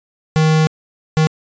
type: tone bursts at uneven times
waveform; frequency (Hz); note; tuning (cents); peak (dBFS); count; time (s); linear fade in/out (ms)
square; 157; D#3; +16; -11; 2; 0.36-0.67 / 1.17-1.27; 0
effects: resampled to 16000 Hz